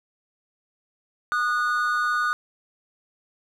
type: tone pair together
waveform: triangle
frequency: 1223.2 / 1466 Hz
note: D#6 / F#6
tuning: -30 / -16 cents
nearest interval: minor third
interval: 314 cents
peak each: -22 dBFS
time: 1.32-2.33 s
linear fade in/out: 0 ms
effects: none